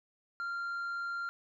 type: tone with tanh clipping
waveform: sine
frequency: 1388 Hz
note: F6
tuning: 11 cents flat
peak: -35 dBFS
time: 0.4-1.29 s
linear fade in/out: 0 ms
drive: 3 dB
effects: none